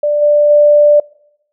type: tone with level steps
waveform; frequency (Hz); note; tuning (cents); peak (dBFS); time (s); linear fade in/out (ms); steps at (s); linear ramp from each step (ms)
sine; 590; D5; +8; -10 / -6 / -4; 0.03-1; 5; 0.21 / 0.49; 20
effects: noise-tail reverb RT60 0.8 s tail -25 dB re dry